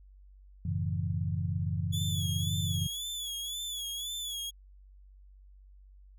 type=chord; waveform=sine; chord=F# minor seventh; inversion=none; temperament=equal; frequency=92.5 / 110 / 138.59 / 164.81 Hz; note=F#2 / A2 / C#3 / E3; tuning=0 / 0 / 0 / 0 cents; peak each=-32 / -37 / -36 / -35 dBFS; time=0.65-2.87 s; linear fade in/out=5 ms
type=tone with vibrato; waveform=sawtooth; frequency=3401 Hz; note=G#7; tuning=40 cents sharp; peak=-32 dBFS; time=1.92-4.51 s; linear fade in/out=20 ms; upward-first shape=sine; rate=1.9 Hz; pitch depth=73 cents each way
effects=added 48 Hz sine -52 dBFS peak until 6.18 s